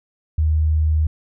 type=tone; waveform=sine; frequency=77.78 Hz; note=D#2; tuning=in tune; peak=-14 dBFS; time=0.38-1.07 s; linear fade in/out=5 ms; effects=none